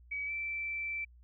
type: tone with pitch glide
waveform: sine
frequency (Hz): 2275 to 2332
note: C#7 to D7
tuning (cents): +44 to -13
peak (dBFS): -34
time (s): 0.11-1.05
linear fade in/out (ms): 10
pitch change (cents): +43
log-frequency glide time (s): 0.26-0.31
effects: added 60 Hz sine -55 dBFS peak until 1.23 s